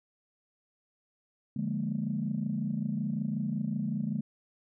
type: chord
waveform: sine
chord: Bb dominant seventh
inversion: first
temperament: equal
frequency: 146.83 / 174.61 / 207.7 / 233.1 Hz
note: D3 / F3 / Ab3 / Bb3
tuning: 0 / 0 / 0 / 0 cents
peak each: -35 / -37 / -32 / -35 dBFS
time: 1.56-4.21 s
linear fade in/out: 5 ms
effects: tanh soft clip ceiling -20 dBFS